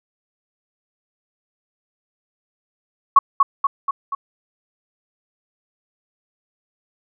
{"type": "tone with echo", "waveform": "sine", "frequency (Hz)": 1108.7, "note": "C#6", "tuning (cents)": 0, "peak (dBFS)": -5, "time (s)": [3.16, 3.19], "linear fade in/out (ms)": 5, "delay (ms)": 240, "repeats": 4, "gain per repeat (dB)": -4, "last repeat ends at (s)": 4.15, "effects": []}